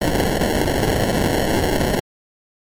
violet noise with sample-and-hold, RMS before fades -18 dBFS, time 0.01-2 s, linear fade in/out 10 ms, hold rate 1225 Hz, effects MP3 64 kbps

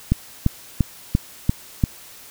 click train, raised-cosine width 5 ms, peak -3 dBFS, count 6, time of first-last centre 0.12-1.838 s, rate 2.91 Hz, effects white hiss -43 dBFS RMS until 2.3 s

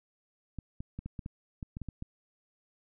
clicks, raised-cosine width 5 ms, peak -26 dBFS, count 11, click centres 0.587 / 0.805 / 0.99 / 1.06 / 1.192 / 1.261 / 1.628 / 1.769 / 1.817 / 1.887 / 2.024 s, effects none

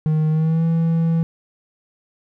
triangle tone with pitch glide, 155.56 to 164.81 Hz, D#3 to E3, 0 to 0 cents, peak -13 dBFS, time 0.06-1.23 s, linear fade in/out 0 ms, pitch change +100 cents, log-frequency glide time 0.3-0.64 s, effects none

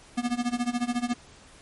square tone with tremolo, 241.9 Hz, B3, 36 cents flat, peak -23 dBFS, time 0.17-1.14 s, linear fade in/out 10 ms, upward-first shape sine, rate 14 Hz, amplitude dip 90%, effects pink hiss -52 dBFS RMS until 1.61 s + MP3 48 kbps

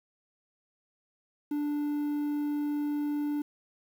triangle tone with quantisation, 293.7 Hz, D4, in tune, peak -26 dBFS, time 1.51-3.42 s, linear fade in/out 5 ms, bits 9, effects none

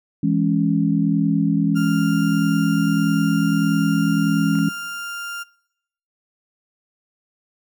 sine chord, C# minor, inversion first, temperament just, 166.31 / 207.9 / 277.2 Hz, E3 / G#3 / C#4, +16 / +2 / 0 cents, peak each -20 dBFS, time 0.23-4.69 s, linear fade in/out 5 ms
35% pulse tone, 1396.9 Hz, F6, in tune, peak -26 dBFS, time 1.75-5.44 s, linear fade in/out 20 ms
clicks, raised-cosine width 0.5 ms, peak -26 dBFS, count 2, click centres 4.554 / 4.588 s
effects noise-tail reverb RT60 0.8 s tail -23 dB re dry

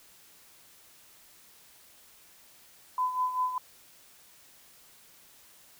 sine tone with tremolo, 1009 Hz, B5, 37 cents sharp, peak -24 dBFS, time 2.98-3.58 s, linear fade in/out 2 ms, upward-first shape sine, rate 5.1 Hz, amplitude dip 65%, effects white hiss -57 dBFS RMS until 5.79 s

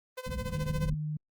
sawtooth tone with tremolo, 510 Hz, C5, 44 cents flat, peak -31 dBFS, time 0.17-0.9 s, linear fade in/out 10 ms, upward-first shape sine, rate 14 Hz, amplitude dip 85%
pink low-pass noise, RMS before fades -35 dBFS, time 0.26-0.95 s, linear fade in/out 10 ms, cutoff 220 Hz, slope 48 dB/octave
sine tone, 152.2 Hz, D#3, 38 cents flat, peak -31 dBFS, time 0.54-1.17 s, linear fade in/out 5 ms
effects Opus 24 kbps

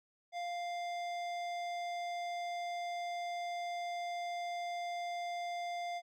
sine tone with hard clipping, 698.5 Hz, F5, in tune, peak -39 dBFS, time 0.32-6.02 s, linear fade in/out 50 ms, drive 14 dB, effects none

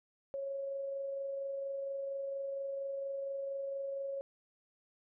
sine tone with amplitude modulation, 550 Hz, C#5, 14 cents flat, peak -35 dBFS, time 0.34-4.21 s, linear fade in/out 0 ms, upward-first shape sine, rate 24.3 Hz, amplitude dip 25%, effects none

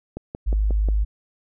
click train, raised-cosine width 2 ms, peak -17 dBFS, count 5, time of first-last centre 0.17-0.887 s, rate 5.58 Hz
sine tone, 51.9 Hz, G#1, in tune, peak -17 dBFS, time 0.46-1.05 s, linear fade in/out 20 ms
effects none

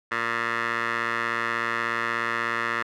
15% pulse tone with band-pass filter, 116.54 Hz, A#2, in tune, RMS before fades -27 dBFS, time 0.11-2.83 s, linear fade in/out 10 ms, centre 1600 Hz, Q 4.1, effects none

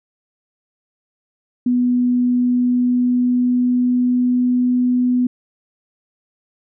sine tone with pitch glide, 246.6 to 248.5 Hz, B3 to B3, -2 to +11 cents, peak -13 dBFS, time 1.66-5.27 s, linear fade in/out 5 ms, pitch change +13 cents, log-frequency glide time 2.34-4.78 s, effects none

